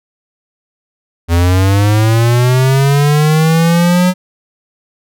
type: linear sweep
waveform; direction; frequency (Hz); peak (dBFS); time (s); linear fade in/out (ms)
square; up; 83 to 183.8; -8; 1.28-4.14; 50
effects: none

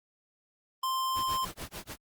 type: tone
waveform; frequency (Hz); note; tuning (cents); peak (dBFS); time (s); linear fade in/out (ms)
square; 1046.5; C6; 0; -29; 0.83-1.45; 5
type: noise with tremolo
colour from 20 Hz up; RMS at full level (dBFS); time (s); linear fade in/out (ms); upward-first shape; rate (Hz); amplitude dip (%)
pink; -39; 1.14-1.97; 50; sine; 6.7; 100
effects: Opus 32 kbps

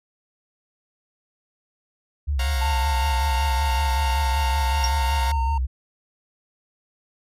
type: tone with vibrato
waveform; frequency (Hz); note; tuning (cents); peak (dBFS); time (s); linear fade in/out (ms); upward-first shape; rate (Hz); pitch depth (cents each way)
sine; 68; C#2; -33; -20; 2.27-5.67; 20; sine; 5.3; 130
type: chord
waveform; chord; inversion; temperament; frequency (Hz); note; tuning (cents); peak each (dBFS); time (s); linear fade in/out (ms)
10% pulse; Gb major seventh; second; equal with one note detuned; 542 / 698.5 / 740 / 932.3; Db5 / F5 / Gb5 / Bb5; -39 / 0 / 0 / 0; -28 / -25 / -28 / -25; 2.39-5.32; 5
type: tone with pitch glide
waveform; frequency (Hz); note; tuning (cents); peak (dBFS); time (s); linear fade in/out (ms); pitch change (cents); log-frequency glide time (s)
triangle; 895 to 914.9; A5 to A#5; +29 to -33; -23; 2.61-5.58; 5; +38; 4.67-5.29
type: tone with exponential decay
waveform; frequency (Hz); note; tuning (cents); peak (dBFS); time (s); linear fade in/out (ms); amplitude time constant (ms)
sine; 5588; F8; 0; -18; 4.84-4.92; 1; 16
effects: resampled to 32000 Hz

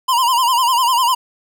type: tone with vibrato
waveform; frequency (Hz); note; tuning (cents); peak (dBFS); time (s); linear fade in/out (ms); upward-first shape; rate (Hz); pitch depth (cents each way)
square; 990; B5; +4; -13; 0.08-1.15; 10; sine; 10; 110
effects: 9-bit

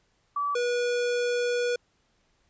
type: tone pair in turn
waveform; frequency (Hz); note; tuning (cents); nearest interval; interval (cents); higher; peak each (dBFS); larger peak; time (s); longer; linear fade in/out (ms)
sine / square; 1151 / 485; D6 / B4; -35 / -31; octave + minor third; 1496; first; -25; neither; 0.36-0.55 / 0.55-1.76; second; 5
effects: pink hiss -69 dBFS RMS until 2.49 s + resampled to 16000 Hz

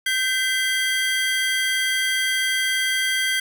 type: tone cluster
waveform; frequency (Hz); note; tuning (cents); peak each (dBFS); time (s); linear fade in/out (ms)
square; 1553 / 2028 / 3234; G6 / B6 / G#7; -17 / +45 / -47; -25; 0.06-3.4; 5
effects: none

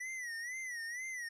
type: tone with vibrato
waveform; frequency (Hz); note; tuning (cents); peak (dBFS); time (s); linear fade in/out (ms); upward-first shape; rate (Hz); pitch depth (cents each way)
square; 1949; B6; -23; -40; 0-1.29; 10; sine; 2.1; 120
effects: low-pass 10000 Hz 12 dB/octave

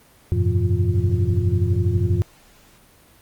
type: tone cluster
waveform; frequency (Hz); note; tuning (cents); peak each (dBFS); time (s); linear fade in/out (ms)
sine; 89.3 / 101.5 / 122.2 / 170.7 / 351.4; F2 / G#2 / B2 / F3 / F4; +39 / -39 / -18 / -39 / +11; -20 / -20 / -26 / -28 / -28; 0.32-2.22; 0
effects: pink hiss -52 dBFS RMS until 3.21 s + Opus 24 kbps

